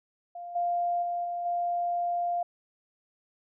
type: tone with level steps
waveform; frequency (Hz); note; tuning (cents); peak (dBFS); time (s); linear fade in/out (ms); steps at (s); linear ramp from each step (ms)
sine; 698.5; F5; 0; -37 / -25 / -28 / -30 / -26; 0.35-2.43; 5; 0.55 / 1.02 / 1.24 / 1.45; 10
effects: none